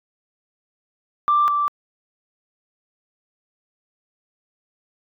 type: tone pair in turn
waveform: sine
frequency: 1179 / 1169.5 Hz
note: D6 / D6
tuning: +6 / -8 cents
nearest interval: unison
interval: 14 cents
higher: first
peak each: -13 / -17 dBFS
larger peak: first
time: 1.28-1.48 / 1.48-1.68 s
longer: neither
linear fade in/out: 0 ms
effects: tanh soft clip ceiling -9 dBFS